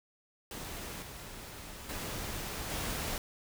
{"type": "noise with level steps", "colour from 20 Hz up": "pink", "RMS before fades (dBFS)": [-42, -46, -39, -36], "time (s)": [0.51, 3.18], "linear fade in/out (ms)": 2, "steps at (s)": [1.02, 1.89, 2.7], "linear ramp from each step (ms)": 2, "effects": []}